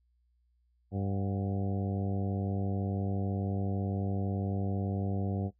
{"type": "harmonic tone with a mistuned harmonic", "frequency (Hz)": 98, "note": "G2", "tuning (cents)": 0, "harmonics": [1, 2, 3, 4, 5, 6, 7, 8], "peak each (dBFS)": [-32, -35, -40, -43, -44, -47, -46, -53], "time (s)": [0.91, 5.51], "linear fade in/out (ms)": 50, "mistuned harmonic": 7, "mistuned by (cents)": 65, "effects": ["noise-tail reverb RT60 0.1 s tail -17 dB re dry", "added 60 Hz sine -68 dBFS peak until 5.59 s"]}